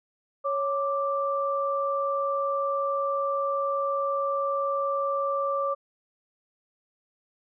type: tone pair together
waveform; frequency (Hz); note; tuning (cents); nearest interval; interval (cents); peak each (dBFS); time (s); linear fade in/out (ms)
sine; 554.4 / 1174.7; C#5 / D6; 0 / 0; octave + minor second; 1300; -27 / -27; 0.44-5.75; 20
effects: none